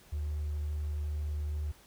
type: tone with hard clipping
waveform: triangle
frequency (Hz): 74.8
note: D2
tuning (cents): +32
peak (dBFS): -32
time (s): 0.12-1.72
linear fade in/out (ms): 10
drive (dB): 4
effects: pink hiss -59 dBFS RMS until 1.86 s